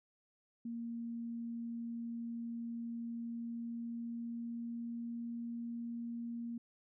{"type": "tone with pitch glide", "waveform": "sine", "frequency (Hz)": [233.1, 234.6], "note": ["A#3", "A#3"], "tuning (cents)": [0, 11], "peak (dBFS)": -39, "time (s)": [0.65, 6.58], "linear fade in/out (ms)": 5, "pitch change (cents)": 11, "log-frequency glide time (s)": [3.2, 5.3], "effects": []}